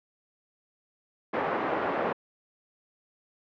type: band-pass noise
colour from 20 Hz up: pink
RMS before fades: -29 dBFS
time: 1.33-2.13 s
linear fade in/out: 10 ms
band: 370 to 1300 Hz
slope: 12 dB/octave
effects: low-pass 3000 Hz 12 dB/octave